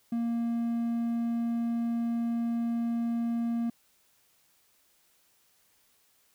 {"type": "tone", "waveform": "triangle", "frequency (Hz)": 233.3, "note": "A#3", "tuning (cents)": 2, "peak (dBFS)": -25, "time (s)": [0.12, 3.7], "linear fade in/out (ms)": 5, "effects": ["white hiss -67 dBFS RMS until 6.34 s"]}